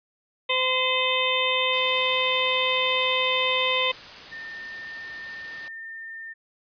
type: harmonic tone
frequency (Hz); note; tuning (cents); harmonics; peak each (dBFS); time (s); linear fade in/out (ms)
514; C5; -31; 1 / 2 / 4 / 5 / 6 / 7; -28 / -28 / -28 / -28 / -28 / -28; 0.49-3.92; 10
type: noise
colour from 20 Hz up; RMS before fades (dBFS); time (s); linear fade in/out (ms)
white; -41; 1.73-5.68; 0
type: tone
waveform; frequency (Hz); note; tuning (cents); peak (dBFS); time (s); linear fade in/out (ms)
sine; 1808; A6; +47; -35; 4.31-6.34; 20
effects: resampled to 11025 Hz